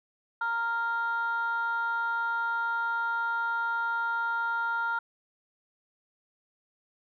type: tone pair together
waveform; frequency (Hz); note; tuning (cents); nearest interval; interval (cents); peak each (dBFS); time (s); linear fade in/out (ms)
sine; 926 / 1396.9; A#5 / F6; -12 / 0; perfect fifth; 712; -30 / -27; 0.41-4.99; 5
effects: tanh soft clip ceiling -22 dBFS